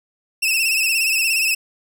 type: tone with vibrato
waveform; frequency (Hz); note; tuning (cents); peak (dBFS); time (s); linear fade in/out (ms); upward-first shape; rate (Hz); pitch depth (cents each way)
sawtooth; 2637; E7; 0; -13; 0.42-1.55; 10; sine; 17; 68
effects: none